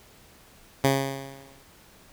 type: tone with exponential decay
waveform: 10% pulse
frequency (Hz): 136.3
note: C#3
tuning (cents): -29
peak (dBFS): -9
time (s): 0.84-1.63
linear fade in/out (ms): 2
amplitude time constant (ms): 170
effects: pink hiss -54 dBFS RMS until 2.12 s